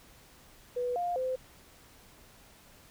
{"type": "tone with pitch steps", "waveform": "sine", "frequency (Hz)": [492.2, 704, 515], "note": ["B4", "F5", "C5"], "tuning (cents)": [-6, 14, -28], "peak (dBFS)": -29, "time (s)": [0.76, 1.36], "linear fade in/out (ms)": 10, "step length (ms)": 200, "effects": ["pink hiss -57 dBFS RMS until 2.9 s"]}